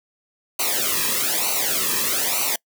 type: noise with flanger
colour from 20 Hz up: white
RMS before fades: -22 dBFS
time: 0.59-2.56 s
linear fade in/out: 5 ms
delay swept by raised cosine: 0.58 to 1.4 ms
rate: 1.1 Hz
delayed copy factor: -0.9
effects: noise-tail reverb RT60 0.1 s tail -26 dB re dry